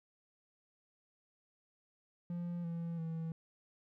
triangle tone with pitch steps, 173.5 / 168.17 / 163.01 Hz, F3 / E3 / E3, -11 / +35 / -19 cents, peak -35 dBFS, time 2.3-3.32 s, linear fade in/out 2 ms, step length 340 ms, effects none

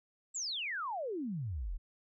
sine exponential sweep, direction down, 7900 to 33.93 Hz, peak -35 dBFS, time 0.34-1.78 s, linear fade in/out 20 ms, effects none

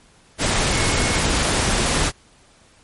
sine tone in noise, 2184 Hz, C#7, 26 cents flat, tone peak -28 dBFS, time 0.7-1.22 s, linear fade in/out 50 ms, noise pink, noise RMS -19 dBFS, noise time 0.38-2.12 s, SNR -12 dB, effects pink hiss -53 dBFS RMS until 2.83 s + MP3 48 kbps

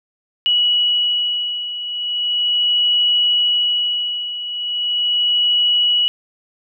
sine beating tone pair, 2928 / 2928.38 Hz, F#7 / F#7, -19 / -19 cents, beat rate 0.38 Hz, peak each -21 / -16 dBFS, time 0.46-6.08 s, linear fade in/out 0 ms, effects none

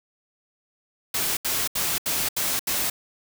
white noise bursts, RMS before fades -25 dBFS, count 6, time 1.14-2.9 s, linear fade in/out 5 ms, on 230 ms, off 76 ms, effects none

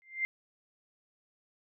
sine tone with exponential growth, 2093 Hz, C7, in tune, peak -25 dBFS, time 0.02-0.25 s, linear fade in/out 0 ms, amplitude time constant 50 ms, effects none

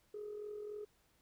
sine tone with amplitude modulation, 418.7 Hz, G#4, 14 cents sharp, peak -39 dBFS, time 0.14-0.85 s, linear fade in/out 5 ms, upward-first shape sine, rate 43.6 Hz, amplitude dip 55%, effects tanh soft clip ceiling -38 dBFS + pink hiss -73 dBFS RMS until 1.21 s

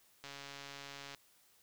click train, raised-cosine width 0.2 ms, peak -30 dBFS, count 128, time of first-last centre 0.24-1.147 s, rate 140 Hz, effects white hiss -68 dBFS RMS until 1.62 s

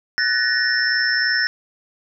sine tone cluster, 1497 / 1743 / 1866 / 5320 Hz, F#6 / A6 / A#6 / E8, +20 / -17 / +1 / +15 cents, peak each -22 dBFS, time 0.18-1.47 s, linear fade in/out 0 ms, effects none

